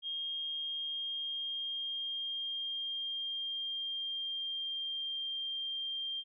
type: tone with pitch glide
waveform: sine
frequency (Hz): 3231 to 3185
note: G#7 to G7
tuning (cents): -48 to +27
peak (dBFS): -35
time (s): 0.02-6.24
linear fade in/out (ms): 50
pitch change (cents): -25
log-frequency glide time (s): 0.42-5.27
effects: none